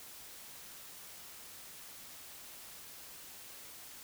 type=silence; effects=white hiss -51 dBFS RMS until 4.03 s